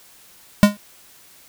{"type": "tone with exponential decay", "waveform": "square", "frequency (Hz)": 205.8, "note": "G#3", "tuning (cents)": -16, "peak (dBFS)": -4, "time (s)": [0.63, 0.77], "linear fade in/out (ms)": 0, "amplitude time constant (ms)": 30, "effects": ["white hiss -49 dBFS RMS until 1.48 s"]}